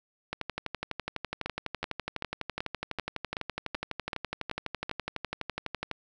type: two click trains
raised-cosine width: 0.3 ms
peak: -16 / -16 dBFS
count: 68 / 10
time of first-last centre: 0.33-5.913 / 1.46-4.895 s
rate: 12 / 2.62 Hz
effects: none